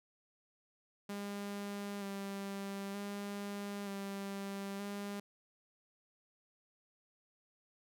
sawtooth tone with vibrato, 199.9 Hz, G3, 34 cents sharp, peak -36 dBFS, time 1.09-5.2 s, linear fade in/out 5 ms, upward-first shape square, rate 0.54 Hz, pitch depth 19 cents each way, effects none

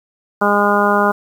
harmonic tone, 204.5 Hz, G#3, 26 cents flat, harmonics 1 / 2 / 3 / 4 / 5 / 6 / 7, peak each -19 / -19 / -19 / -19 / -19 / -19 / -19 dBFS, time 0.41-1.12 s, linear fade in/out 10 ms, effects 7-bit

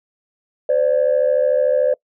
sine tone pair together, 513.7 / 587.3 Hz, C5 / D5, -32 / 0 cents, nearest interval major second, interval 232 cents, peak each -15 dBFS, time 0.69-1.94 s, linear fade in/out 5 ms, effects noise-tail reverb RT60 0.1 s tail -24 dB re dry + tanh soft clip ceiling -8 dBFS

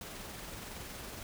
pink noise with amplitude modulation, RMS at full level -44 dBFS, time 0.01-1.23 s, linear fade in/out 2 ms, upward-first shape sine, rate 21.5 Hz, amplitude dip 25%, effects none

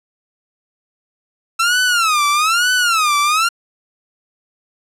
sawtooth tone with vibrato, 1321 Hz, E6, 3 cents sharp, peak -9 dBFS, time 1.59-3.49 s, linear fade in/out 10 ms, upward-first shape sine, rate 1.1 Hz, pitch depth 220 cents each way, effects low-pass 11000 Hz 12 dB/octave

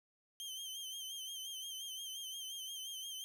sawtooth tone with vibrato, 3136 Hz, G7, in tune, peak -40 dBFS, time 0.4-3.24 s, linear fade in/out 0 ms, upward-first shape sine, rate 5.7 Hz, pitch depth 57 cents each way, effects none

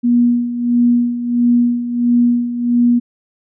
sine tone with tremolo, 240.5 Hz, B3, 46 cents flat, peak -8 dBFS, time 0.03-3 s, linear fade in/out 20 ms, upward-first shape sine, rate 1.5 Hz, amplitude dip 70%, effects none

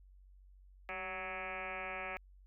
sine tone with frequency modulation, 1480 Hz, F#6, in tune, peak -39 dBFS, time 0.89-2.17 s, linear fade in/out 0 ms, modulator 183 Hz, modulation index 5.7, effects added 47 Hz sine -57 dBFS peak until 2.46 s

